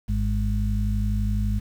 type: harmonic tone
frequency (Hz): 51.91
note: G#1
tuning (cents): 0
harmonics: 1 / 2 / 4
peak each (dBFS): -23 / -26 / -29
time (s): 0.08-1.6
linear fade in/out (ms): 20
effects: 8-bit